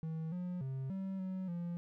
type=tone with pitch steps; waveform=triangle; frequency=160.5 / 179.2 / 133 / 191.9 / 187.4 / 172.6 Hz; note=E3 / F3 / C3 / G3 / F#3 / F3; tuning=-46 / +45 / +29 / -37 / +22 / -20 cents; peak=-35 dBFS; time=0.03-1.77 s; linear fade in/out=0 ms; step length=290 ms; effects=none